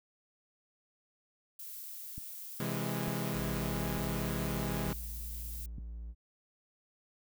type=noise; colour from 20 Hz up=violet; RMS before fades=-45 dBFS; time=1.59-5.66 s; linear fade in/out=5 ms
type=click train; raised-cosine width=5 ms; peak=-31 dBFS; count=5; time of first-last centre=2.18-5.784 s; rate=1.11 Hz
type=chord; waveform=sawtooth; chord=C augmented; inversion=none; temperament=equal with one note detuned; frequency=130.81 / 164.81 / 206.3 Hz; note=C3 / E3 / G#3; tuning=0 / 0 / -11 cents; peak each=-34 dBFS; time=2.6-4.93 s; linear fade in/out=2 ms
type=tone; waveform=triangle; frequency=57.1 Hz; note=A#1; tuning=35 cents flat; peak=-38 dBFS; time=3.32-6.15 s; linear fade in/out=50 ms
effects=none